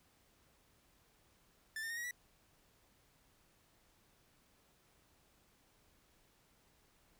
45% pulse tone with pitch steps, 1764 / 1808.4 / 1853.8 / 1900.5 / 1948.3 Hz, A6 / A6 / A#6 / A#6 / B6, +4 / +47 / -10 / +33 / -24 cents, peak -40 dBFS, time 1.76-2.11 s, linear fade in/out 2 ms, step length 70 ms, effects pink hiss -71 dBFS RMS until 7.19 s

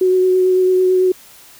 sine tone with vibrato, 370 Hz, F#4, in tune, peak -10 dBFS, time 0.01-1.12 s, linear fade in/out 5 ms, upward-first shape triangle, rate 9 Hz, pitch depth 16 cents each way, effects white hiss -43 dBFS RMS until 1.59 s

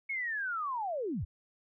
sine linear sweep, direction down, 2217 to 52.5 Hz, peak -32 dBFS, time 0.09-1.25 s, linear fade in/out 10 ms, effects none

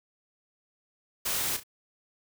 white noise with echo, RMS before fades -30 dBFS, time 1.25-1.57 s, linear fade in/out 10 ms, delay 33 ms, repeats 2, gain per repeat -10 dB, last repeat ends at 1.636 s, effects none

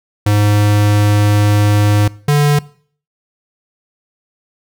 square tone pair in turn, 103.83 / 146.12 Hz, G#2 / D3, 0 / -8 cents, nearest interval tritone, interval 592 cents, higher second, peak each -10 / -9 dBFS, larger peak second, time 0.26-2.08 / 2.28-2.59 s, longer first, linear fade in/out 5 ms, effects noise-tail reverb RT60 0.5 s tail -21 dB re dry

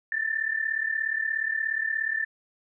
sine tone pair together, 1758 / 1794.9 Hz, A6 / A6, -2 / +34 cents, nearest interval unison, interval 36 cents, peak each -28 dBFS, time 0.12-2.25 s, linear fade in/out 2 ms, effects none

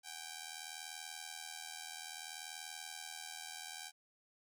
5% pulse ring-modulated tone, 784 Hz, G5, in tune, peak -31 dBFS, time 0.03-3.92 s, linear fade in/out 50 ms, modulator 40.3 Hz, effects none

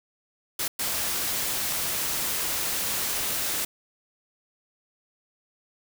white noise bursts at uneven times, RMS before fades -28 dBFS, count 2, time 0.59-0.68 / 0.79-3.65 s, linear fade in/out 5 ms, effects none

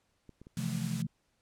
clicks, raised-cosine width 3 ms, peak -37 dBFS, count 3, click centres 0.293 / 0.416 / 0.469 s
sine chord, F major seventh, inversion second, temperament just, 130.96 / 163.7 / 174.61 / 218.3 Hz, C3 / E3 / F3 / A3, +2 / -12 / 0 / -13 cents, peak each -37 dBFS, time 0.57-1.07 s, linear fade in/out 5 ms
white noise, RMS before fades -44 dBFS, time 0.57-1.02 s, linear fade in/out 0 ms
effects pink hiss -75 dBFS RMS until 1.41 s + low-pass 10000 Hz 12 dB/octave

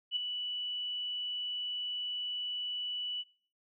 sine tone with ADSR envelope, 2960 Hz, F#7, in tune, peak -27 dBFS, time 0.11-3.24 s, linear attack 53 ms, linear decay 8 ms, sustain -7 dB, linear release 37 ms, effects noise-tail reverb RT60 0.5 s tail -23 dB re dry

